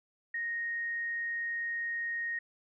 sine tone, 1864.7 Hz, A#6, in tune, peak -32 dBFS, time 0.34-2.39 s, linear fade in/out 5 ms, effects none

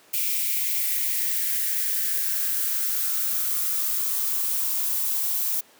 violet noise with high-pass filter sweep, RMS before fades -25 dBFS, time 0.13-5.61 s, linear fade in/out 10 ms, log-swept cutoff 2400 to 820 Hz, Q 4.4, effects pink hiss -54 dBFS RMS until 5.79 s + high-pass 300 Hz 12 dB/octave

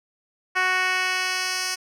10% pulse tone with band-pass filter sweep, 370 Hz, F#4, in tune, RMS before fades -24 dBFS, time 0.55-1.76 s, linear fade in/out 20 ms, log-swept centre 1800 to 5700 Hz, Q 1.1, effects none

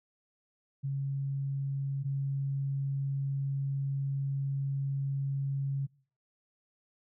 sine tone pair in turn, 137.8 / 137.8 Hz, C#3 / C#3, -10 / -10 cents, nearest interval unison, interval 0 cents, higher neither, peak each -30 / -29 dBFS, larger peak second, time 0.83-2.04 / 2.04-5.87 s, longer second, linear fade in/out 20 ms, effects noise-tail reverb RT60 0.5 s tail -24 dB re dry

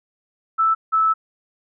sine tone pair in turn, 1318.5 / 1308.6 Hz, E6 / E6, 0 / -13 cents, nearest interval unison, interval 13 cents, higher first, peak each -14 dBFS, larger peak neither, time 0.58-0.75 / 0.92-1.14 s, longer second, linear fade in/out 20 ms, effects none

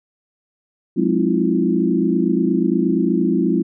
sine tone cluster, 182.3 / 211.2 / 263.5 / 318.1 / 346.4 Hz, F#3 / G#3 / C4 / D#4 / F4, -25 / +29 / +12 / +38 / -14 cents, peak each -21 dBFS, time 0.96-3.63 s, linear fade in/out 20 ms, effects none

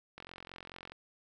click train, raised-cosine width 0.3 ms, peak -30 dBFS, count 34, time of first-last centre 0.18-0.92 s, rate 44.6 Hz, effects none

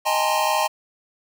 square tone cluster, 623 / 800 / 852 / 916 / 1047 Hz, D#5 / G5 / G#5 / A#5 / C6, +2 / +35 / +44 / -31 / +1 cents, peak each -26 dBFS, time 0.05-0.68 s, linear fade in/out 20 ms, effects none

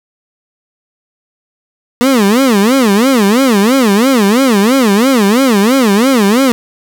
30% pulse tone with vibrato, 231.6 Hz, A#3, 11 cents flat, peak -4 dBFS, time 2.01-6.52 s, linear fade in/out 0 ms, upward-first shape sine, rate 3 Hz, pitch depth 290 cents each way, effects 7-bit

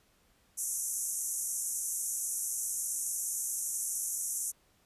white band-pass noise, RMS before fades -35 dBFS, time 0.57-4.52 s, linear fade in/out 20 ms, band 5900 to 12000 Hz, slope 96 dB/octave, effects pink hiss -68 dBFS RMS until 4.85 s + resampled to 32000 Hz

